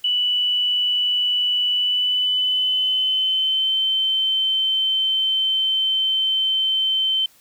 sine tone with pitch glide, 2963 to 3089 Hz, F#7 to G7, +2 to -26 cents, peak -17 dBFS, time 0.04-7.26 s, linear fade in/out 5 ms, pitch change +72 cents, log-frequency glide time 1.71-3.75 s, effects white hiss -54 dBFS RMS until 7.4 s

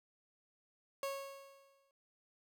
30% pulse tone with exponential decay, 550 Hz, C#5, 14 cents flat, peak -33 dBFS, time 1.03-1.91 s, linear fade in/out 1 ms, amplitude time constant 190 ms, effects none

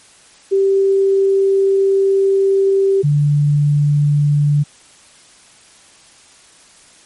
sine tone pair in turn, 390.1 / 146.12 Hz, G4 / D3, -8 / -8 cents, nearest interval octave + perfect fourth, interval 1700 cents, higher first, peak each -10 dBFS, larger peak neither, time 0.51-3.03 / 3.03-4.64 s, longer first, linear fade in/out 20 ms, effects white hiss -46 dBFS RMS until 7.05 s + MP3 48 kbps

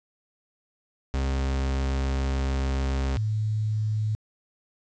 40% pulse / sine tone pair in turn, 67 / 107.62 Hz, C2 / A2, +42 / -38 cents, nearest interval minor sixth, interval 820 cents, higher second, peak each -23 dBFS, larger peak neither, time 1.14-3.17 / 3.17-4.15 s, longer first, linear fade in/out 0 ms, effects resampled to 16000 Hz + 9-bit

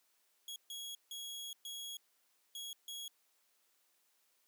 sawtooth tone bursts at uneven times, 3322 Hz, G#7, in tune, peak -40 dBFS, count 6, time 0.48-0.56 / 0.7-0.95 / 1.11-1.53 / 1.65-1.97 / 2.55-2.73 / 2.88-3.08 s, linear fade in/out 2 ms, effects white hiss -75 dBFS RMS until 4.47 s + high-pass 300 Hz 12 dB/octave

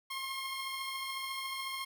15% pulse beating tone pair, 1069 / 1083 Hz, C6 / C#6, +37 / -41 cents, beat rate 14 Hz, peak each -31 / -39 dBFS, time 0.1-1.85 s, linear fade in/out 10 ms, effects none

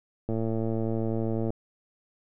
click train, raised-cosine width 2 ms, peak -17 dBFS, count 137, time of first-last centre 0.29-1.504 s, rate 112 Hz, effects none

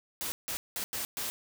white noise bursts at uneven times, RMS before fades -35 dBFS, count 5, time 0.21-0.32 / 0.48-0.57 / 0.76-0.84 / 0.93-1.05 / 1.17-1.3 s, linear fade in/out 0 ms, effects none

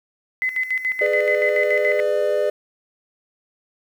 sine tone with tremolo, 2031 Hz, B6, 48 cents sharp, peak -18 dBFS, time 0.42-2 s, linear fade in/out 0 ms, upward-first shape square, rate 7 Hz, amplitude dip 70%
triangle chord, G# diminished, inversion none, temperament just, 415.3 / 498.4 / 598 Hz, G#4 / B4 / D5, 0 / +16 / +31 cents, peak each -21 / -22 / -18 dBFS, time 1.01-2.5 s, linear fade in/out 5 ms
effects 8-bit

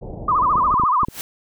pink low-pass noise, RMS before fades -32 dBFS, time 0.01-0.74 s, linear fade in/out 20 ms, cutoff 780 Hz, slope 48 dB/octave
sine tone with vibrato, 1108.7 Hz, C#6, in tune, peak -14 dBFS, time 0.28-1.05 s, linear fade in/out 5 ms, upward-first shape sine, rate 14 Hz, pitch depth 210 cents each way
clicks, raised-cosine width 3 ms, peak -14 dBFS, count 6, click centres 0.556 / 0.741 / 0.798 / 0.836 / 1.033 / 1.085 s
white noise with exponential growth, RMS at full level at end -26 dBFS, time 1.03-1.21 s, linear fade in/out 0 ms, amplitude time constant 37 ms
effects none

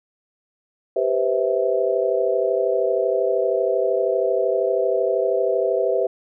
sine chord, C major seventh, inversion second, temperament just, 392.4 / 490.5 / 523.3 / 654.1 Hz, G4 / B4 / C5 / E5, +2 / -12 / 0 / -14 cents, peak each -23 dBFS, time 0.96-6.07 s, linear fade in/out 5 ms, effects none

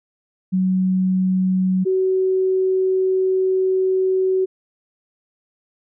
sine tone pair in turn, 186.4 / 376.3 Hz, F#3 / F#4, +13 / +29 cents, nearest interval octave, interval 1216 cents, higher second, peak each -15 dBFS, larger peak neither, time 0.52-1.85 / 1.85-4.46 s, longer second, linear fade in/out 20 ms, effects none

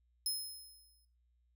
20% pulse tone with exponential decay, 5150 Hz, E8, 41 cents flat, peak -26 dBFS, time 0.26-1.05 s, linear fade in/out 2 ms, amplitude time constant 170 ms, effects noise-tail reverb RT60 0.3 s tail -18 dB re dry + added 60 Hz sine -70 dBFS peak until 1.55 s

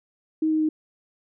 sine tone with pitch steps, 314.8 / 312.6 / 310.5 Hz, D#4 / D#4 / D#4, +20 / +8 / -3 cents, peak -19 dBFS, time 0.42-0.69 s, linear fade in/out 5 ms, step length 90 ms, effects none

